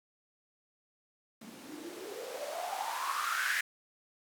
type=noise with band-pass filter sweep; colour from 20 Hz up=blue; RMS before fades=-37 dBFS; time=1.41-3.61 s; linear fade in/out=5 ms; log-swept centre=210 to 1800 Hz; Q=8.4; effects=none